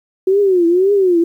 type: tone with vibrato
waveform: sine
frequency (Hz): 370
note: F#4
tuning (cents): 0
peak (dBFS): -9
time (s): 0.27-1.24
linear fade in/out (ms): 5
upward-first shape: triangle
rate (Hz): 1.9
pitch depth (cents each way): 190
effects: 8-bit